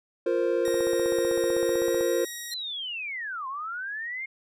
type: chord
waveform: triangle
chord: F suspended fourth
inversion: none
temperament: just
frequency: 349.2 / 465.6 / 523.8 Hz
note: F4 / Bb4 / C5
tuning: 0 / -2 / +2 cents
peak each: -25 dBFS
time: 0.26-2.25 s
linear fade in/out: 5 ms
type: tone with pitch glide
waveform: 10% pulse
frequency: 1870 to 1895 Hz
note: A#6 to A#6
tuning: +5 to +28 cents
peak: -26 dBFS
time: 0.65-2.54 s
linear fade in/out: 2 ms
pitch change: +23 cents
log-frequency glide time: 1.65-1.86 s
type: click train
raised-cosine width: 1 ms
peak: -23 dBFS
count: 22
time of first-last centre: 0.68-2.009 s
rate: 15.8 Hz
type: linear two-way sweep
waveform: sine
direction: down then up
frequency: 4186 to 1024 to 2158 Hz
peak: -31 dBFS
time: 2.51-4.26 s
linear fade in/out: 10 ms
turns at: 3.47 s
effects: none